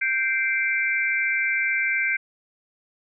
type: tone cluster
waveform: sine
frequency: 1568 / 2091 / 2335 Hz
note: G6 / C7 / D7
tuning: 0 / -2 / -11 cents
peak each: -25 dBFS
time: 0.01-2.17 s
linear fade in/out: 10 ms
effects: none